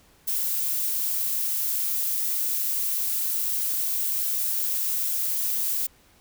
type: noise with high-pass filter sweep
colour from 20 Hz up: violet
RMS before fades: -26 dBFS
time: 0.27-5.87 s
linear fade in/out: 10 ms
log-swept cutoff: 300 to 560 Hz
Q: 2.3
effects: pink hiss -58 dBFS RMS until 6.2 s